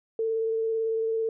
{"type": "tone with vibrato", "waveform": "sine", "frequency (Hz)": 447.9, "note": "A4", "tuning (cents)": 31, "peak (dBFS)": -24, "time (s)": [0.19, 1.29], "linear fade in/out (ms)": 2, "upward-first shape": "sine", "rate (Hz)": 18, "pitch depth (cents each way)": 14, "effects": []}